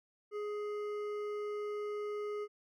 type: tone with hard clipping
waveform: triangle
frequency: 417.1 Hz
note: G#4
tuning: 7 cents sharp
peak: -38 dBFS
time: 0.31-2.48 s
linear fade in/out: 50 ms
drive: 13 dB
effects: none